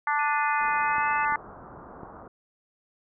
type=harmonic tone; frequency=293.7 Hz; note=D4; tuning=in tune; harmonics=3 / 4 / 5 / 6 / 7; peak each=-26 / -28 / -30 / -32 / -33 dBFS; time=0.07-1.36 s; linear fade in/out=2 ms
type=tone with pitch glide; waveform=sine; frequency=2489 to 2593 Hz; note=D#7 to E7; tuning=0 to -29 cents; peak=-35 dBFS; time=0.19-1.25 s; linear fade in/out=2 ms; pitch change=+71 cents; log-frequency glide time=0.76-1.09 s
type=low-pass noise; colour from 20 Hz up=white; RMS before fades=-45 dBFS; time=0.6-2.28 s; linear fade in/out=5 ms; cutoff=1300 Hz; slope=48 dB/octave
type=clicks; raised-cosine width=2 ms; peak=-28 dBFS; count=3; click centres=0.983 / 1.323 / 2.033 s
effects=none